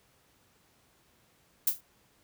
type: noise with exponential decay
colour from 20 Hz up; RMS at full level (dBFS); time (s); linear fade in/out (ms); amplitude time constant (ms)
violet; -21; 1.67-1.81; 5; 30
effects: pink hiss -66 dBFS RMS until 2.23 s + high-pass 60 Hz 12 dB/octave